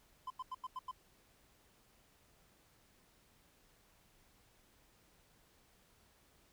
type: tone bursts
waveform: triangle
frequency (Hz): 1024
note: C6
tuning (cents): -38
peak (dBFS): -38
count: 6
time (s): 0.27-0.913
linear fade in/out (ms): 5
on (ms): 33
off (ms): 89
effects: pink hiss -69 dBFS RMS until 6.52 s